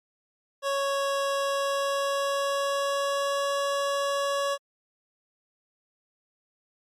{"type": "tone with pitch glide", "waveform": "25% pulse", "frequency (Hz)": [554.4, 560.8], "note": ["C#5", "C#5"], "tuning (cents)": [0, 20], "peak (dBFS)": -21, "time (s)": [0.62, 4.58], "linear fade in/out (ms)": 50, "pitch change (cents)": 20, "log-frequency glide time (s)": [1.28, 3.53], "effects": ["low-pass 10000 Hz 12 dB/octave", "MP3 96 kbps"]}